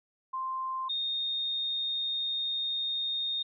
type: tone pair in turn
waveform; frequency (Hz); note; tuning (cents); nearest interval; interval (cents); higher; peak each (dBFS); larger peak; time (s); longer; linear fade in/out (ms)
sine; 1046.5 / 3684; C6 / A#7; 0 / -21; octave + minor seventh; 2179; second; -31 / -29; second; 0.33-0.89 / 0.89-3.43; second; 10
effects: none